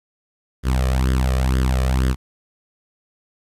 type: tone with flanger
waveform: sawtooth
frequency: 64.4 Hz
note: C2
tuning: 27 cents flat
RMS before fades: -18 dBFS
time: 0.63-2.16 s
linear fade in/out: 50 ms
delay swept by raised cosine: 0.6 to 1.7 ms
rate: 2.1 Hz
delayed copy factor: +0.75
effects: resampled to 32000 Hz + 9-bit